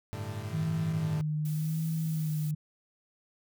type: chord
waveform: 40% pulse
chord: G suspended second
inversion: none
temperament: equal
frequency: 98 / 110 / 146.83 Hz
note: G2 / A2 / D3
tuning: 0 / 0 / 0 cents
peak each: -38 / -37 / -43 dBFS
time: 0.13-1.21 s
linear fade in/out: 0 ms
type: tone with vibrato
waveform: sine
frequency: 156.7 Hz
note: D#3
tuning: 13 cents sharp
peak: -28 dBFS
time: 0.53-2.55 s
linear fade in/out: 10 ms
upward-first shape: sine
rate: 0.89 Hz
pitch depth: 52 cents each way
type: noise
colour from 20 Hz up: blue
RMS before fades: -47 dBFS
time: 1.45-2.51 s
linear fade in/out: 2 ms
effects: none